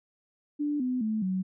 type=tone with pitch steps; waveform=sine; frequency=293.7 / 252.7 / 217.5 / 187.17 Hz; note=D4 / B3 / A3 / F#3; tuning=0 / +40 / -20 / +20 cents; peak=-26 dBFS; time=0.59-1.43 s; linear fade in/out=20 ms; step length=210 ms; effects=none